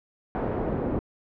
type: noise with band-pass filter sweep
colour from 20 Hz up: brown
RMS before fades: -28 dBFS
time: 0.35-0.99 s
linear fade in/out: 0 ms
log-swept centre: 620 to 340 Hz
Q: 0.81
effects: low-pass 2000 Hz 12 dB/octave